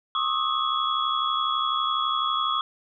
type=tone cluster; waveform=sine; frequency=1086 / 1212 / 1284 / 3353 Hz; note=C#6 / D#6 / E6 / G#7; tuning=-36 / -46 / -46 / +16 cents; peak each=-28 dBFS; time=0.15-2.61 s; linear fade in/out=2 ms; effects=none